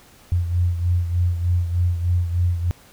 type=beating tone pair; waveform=sine; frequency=87.31 / 90.61 Hz; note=F2 / F#2; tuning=0 / -36 cents; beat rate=3.3 Hz; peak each=-18 / -25 dBFS; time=0.32-2.71 s; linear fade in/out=0 ms; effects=pink hiss -50 dBFS RMS until 2.92 s